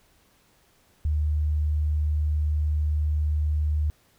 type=tone; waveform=sine; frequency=75.6 Hz; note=D#2; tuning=49 cents flat; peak=-21 dBFS; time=1.05-3.9 s; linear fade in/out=0 ms; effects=pink hiss -62 dBFS RMS until 4.18 s